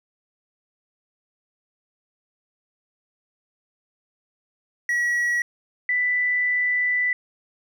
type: tone pair in turn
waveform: triangle / sine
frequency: 1923 / 1983.9 Hz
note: B6 / B6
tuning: -47 / +7 cents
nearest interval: minor second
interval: 54 cents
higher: second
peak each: -18 / -19 dBFS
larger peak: first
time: 4.89-5.42 / 5.89-7.13 s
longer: second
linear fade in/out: 2 ms
effects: none